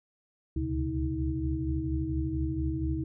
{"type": "tone cluster", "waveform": "sine", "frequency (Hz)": [69.6, 73.9, 125.3, 137.6, 318.7], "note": ["C#2", "D2", "B2", "C#3", "D#4"], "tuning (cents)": [8, 11, 25, -12, 42], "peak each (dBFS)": [-37, -32, -37, -37, -32], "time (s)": [0.56, 3.04], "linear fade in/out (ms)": 5, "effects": []}